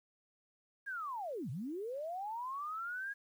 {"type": "linear two-way sweep", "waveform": "sine", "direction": "down then up", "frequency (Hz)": [1659, 111.4, 1659], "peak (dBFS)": -38, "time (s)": [0.86, 3.14], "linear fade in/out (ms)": 20, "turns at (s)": 1.5, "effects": ["11-bit"]}